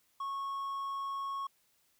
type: tone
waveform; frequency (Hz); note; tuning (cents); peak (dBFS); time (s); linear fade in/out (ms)
triangle; 1100; C#6; -14; -33; 0.2-1.47; 5
effects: white hiss -72 dBFS RMS until 1.99 s